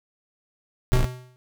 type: tone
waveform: 40% pulse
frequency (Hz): 27.5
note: A0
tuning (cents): 0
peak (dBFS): -18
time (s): 0.92-1.05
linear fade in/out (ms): 0
type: tone with exponential decay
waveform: square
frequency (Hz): 125.9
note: B2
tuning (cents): +34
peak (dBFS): -17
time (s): 0.93-1.36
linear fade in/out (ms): 0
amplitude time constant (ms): 93
effects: none